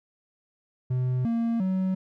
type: tone with pitch steps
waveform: triangle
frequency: 126.9 / 231.1 / 187.9 Hz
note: B2 / A#3 / F#3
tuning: +47 / -15 / +27 cents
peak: -21 dBFS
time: 0.9-1.95 s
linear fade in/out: 10 ms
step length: 350 ms
effects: none